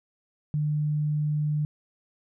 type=tone; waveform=sine; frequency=150 Hz; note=D3; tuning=37 cents sharp; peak=-23 dBFS; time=0.54-1.65 s; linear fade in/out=0 ms; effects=none